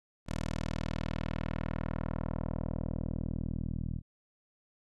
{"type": "tone with low-pass filter sweep", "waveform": "10% pulse", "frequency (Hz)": 40, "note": "D#1", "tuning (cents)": 49, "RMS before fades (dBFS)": -35, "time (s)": [0.26, 4.02], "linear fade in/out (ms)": 50, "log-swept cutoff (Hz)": [9300, 170], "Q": 0.93, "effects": []}